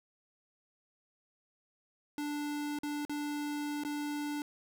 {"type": "tone with dropouts", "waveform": "square", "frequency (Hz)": 293.7, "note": "D4", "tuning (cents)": 0, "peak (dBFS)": -35, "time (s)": [2.18, 4.42], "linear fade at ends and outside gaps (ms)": 1, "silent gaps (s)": [[2.788, 2.833], [3.051, 3.095], [3.836, 3.849]], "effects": []}